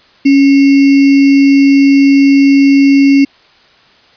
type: tone with sample-and-hold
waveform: sine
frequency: 277.2 Hz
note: C#4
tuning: in tune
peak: -3 dBFS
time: 0.25-3.25 s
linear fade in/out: 10 ms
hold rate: 2450 Hz
effects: white hiss -45 dBFS RMS until 4.16 s + resampled to 11025 Hz